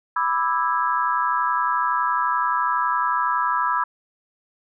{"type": "chord", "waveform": "sine", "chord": "E dominant seventh", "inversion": "second", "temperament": "just", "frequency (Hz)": [988.9, 1186.7, 1318.5, 1648.1], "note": ["B5", "D6", "E6", "G#6"], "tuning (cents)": [2, 18, 0, -14], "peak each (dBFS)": [-22, -26, -24, -28], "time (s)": [0.16, 3.84], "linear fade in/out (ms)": 5, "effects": []}